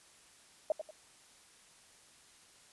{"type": "tone with echo", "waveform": "sine", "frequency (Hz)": 622.3, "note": "D#5", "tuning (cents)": 0, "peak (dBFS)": -26, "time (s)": [0.7, 0.72], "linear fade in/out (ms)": 2, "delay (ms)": 94, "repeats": 2, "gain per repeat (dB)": -10, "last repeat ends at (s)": 0.908, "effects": ["white hiss -61 dBFS RMS until 2.72 s", "resampled to 24000 Hz"]}